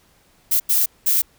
violet noise bursts at uneven times, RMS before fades -17 dBFS, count 3, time 0.51-0.6 / 0.69-0.86 / 1.06-1.22 s, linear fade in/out 10 ms, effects pink hiss -57 dBFS RMS until 1.38 s

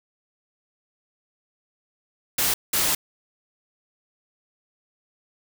white noise bursts at uneven times, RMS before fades -22 dBFS, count 2, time 2.38-2.54 / 2.73-2.95 s, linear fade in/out 5 ms, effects none

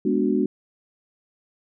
sine chord, G# half-diminished seventh, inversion none, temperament equal, 207.7 / 246.9 / 293.7 / 370 Hz, G#3 / B3 / D4 / F#4, 0 / 0 / 0 / 0 cents, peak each -24 dBFS, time 0.05-0.46 s, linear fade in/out 5 ms, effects none

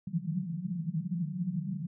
white band-pass noise, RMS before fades -34 dBFS, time 0.07-1.87 s, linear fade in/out 5 ms, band 150 to 190 Hz, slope 96 dB/octave, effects none

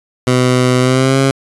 15% pulse tone with pitch glide, 126.3 to 135.36 Hz, B2 to C#3, +39 to -41 cents, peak -3 dBFS, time 0.27-1.31 s, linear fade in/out 2 ms, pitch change +120 cents, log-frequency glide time 0.79-1.19 s, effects resampled to 24000 Hz

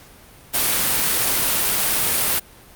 white noise, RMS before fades -19 dBFS, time 0.53-2.4 s, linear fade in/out 20 ms, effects pink hiss -46 dBFS RMS until 2.75 s + Opus 48 kbps

